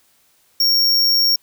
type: tone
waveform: square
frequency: 5530 Hz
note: F8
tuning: 18 cents flat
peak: -13 dBFS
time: 0.6-1.36 s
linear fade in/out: 5 ms
effects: white hiss -58 dBFS RMS until 1.42 s